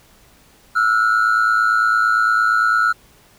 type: ring-modulated tone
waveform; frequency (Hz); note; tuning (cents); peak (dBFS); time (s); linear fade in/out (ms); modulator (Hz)
triangle; 1384; F6; -16; -7; 0.75-2.93; 20; 54.4
effects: tanh soft clip ceiling -7 dBFS + pink hiss -51 dBFS RMS until 3.38 s